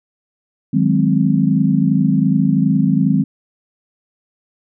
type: chord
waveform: sine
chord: Ab dominant seventh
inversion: second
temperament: equal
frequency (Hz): 155.56 / 185 / 207.7 / 261.6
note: Eb3 / Gb3 / Ab3 / C4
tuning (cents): 0 / 0 / 0 / 0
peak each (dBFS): -17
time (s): 0.73-3.24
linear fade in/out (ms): 10
effects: none